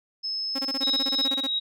sine tone, 5200 Hz, E8, 24 cents flat, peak -27 dBFS, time 0.23-1.27 s, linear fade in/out 20 ms
sawtooth tone bursts, 270.4 Hz, C#4, 43 cents flat, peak -25 dBFS, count 15, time 0.55-1.472 s, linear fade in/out 10 ms, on 40 ms, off 23 ms
sine tone with tremolo, 3812 Hz, A#7, 38 cents sharp, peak -22 dBFS, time 0.81-1.6 s, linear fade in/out 20 ms, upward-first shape sine, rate 2.8 Hz, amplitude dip 40%
effects none

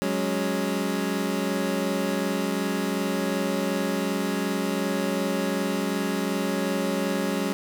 25% pulse chord, F# suspended second, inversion none, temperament equal, 185 / 207.7 / 277.2 Hz, F#3 / G#3 / C#4, 0 / 0 / 0 cents, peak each -25 dBFS, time 0.02-7.53 s, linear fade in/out 0 ms, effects none

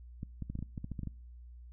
clicks, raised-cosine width 5 ms, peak -26 dBFS, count 12, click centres 0.231 / 0.423 / 0.5 / 0.554 / 0.59 / 0.626 / 0.778 / 0.844 / 0.917 / 0.992 / 1.033 / 1.073 s, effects noise-tail reverb RT60 0.6 s tail -26 dB re dry + added 60 Hz sine -48 dBFS peak until 1.72 s

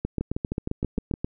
two click trains, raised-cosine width 3 ms, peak -13 / -14 dBFS, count 10 / 7, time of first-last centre 0.05-1.245 / 0.21-1.139 s, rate 7.53 / 6.46 Hz, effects none

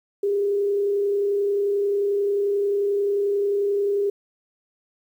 sine tone with frequency modulation, 403.5 Hz, G#4, 50 cents flat, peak -19 dBFS, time 0.23-4.1 s, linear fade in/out 5 ms, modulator 31.3 Hz, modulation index 0.26, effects 9-bit

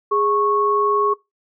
sine tone pair together, 413.4 / 1102 Hz, G#4 / C#6, -8 / -11 cents, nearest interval octave + perfect fourth, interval 1697 cents, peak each -19 / -17 dBFS, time 0.11-1.14 s, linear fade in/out 10 ms, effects noise-tail reverb RT60 0.2 s tail -22 dB re dry

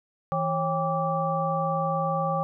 sine tone cluster, 163.2 / 547 / 795 / 1162 Hz, E3 / C#5 / G5 / D6, -17 / -23 / +24 / -19 cents, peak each -29 dBFS, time 0.32-2.43 s, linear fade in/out 0 ms, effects none

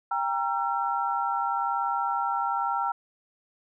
sine tone cluster, 794 / 935 / 1352 Hz, G5 / A#5 / E6, +22 / +5 / +43 cents, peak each -29 dBFS, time 0.11-2.92 s, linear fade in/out 5 ms, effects none

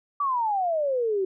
sine exponential sweep, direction down, 1174.7 to 370 Hz, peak -22 dBFS, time 0.2-1.25 s, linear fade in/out 5 ms, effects none

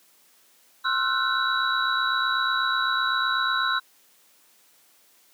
sine tone cluster, 1059 / 1331 / 1452 / 1520 / 3912 Hz, C6 / E6 / F#6 / F#6 / B7, +21 / +16 / -33 / +46 / -17 cents, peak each -28 dBFS, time 0.84-3.8 s, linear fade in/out 20 ms, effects white hiss -59 dBFS RMS until 5.33 s + high-pass 200 Hz 12 dB/octave

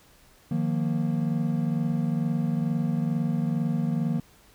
triangle chord, Eb suspended second, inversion none, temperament equal with one note detuned, 155.56 / 177.77 / 233.1 Hz, Eb3 / F3 / Bb3, 0 / +31 / 0 cents, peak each -25 / -27 / -26 dBFS, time 0.51-4.2 s, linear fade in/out 5 ms, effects pink hiss -57 dBFS RMS until 4.54 s

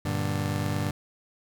30% pulse chord, G minor, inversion none, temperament just, 98 / 117.6 / 147 Hz, G2 / Bb2 / D3, 0 / +16 / +2 cents, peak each -27 / -31 / -28 dBFS, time 0.05-0.91 s, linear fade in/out 5 ms, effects none

